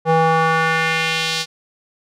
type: tone with band-pass filter sweep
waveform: square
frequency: 162.1 Hz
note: E3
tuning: 29 cents flat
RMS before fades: -17 dBFS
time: 0.05-1.46 s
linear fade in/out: 50 ms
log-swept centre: 670 to 4500 Hz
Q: 1.6
effects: none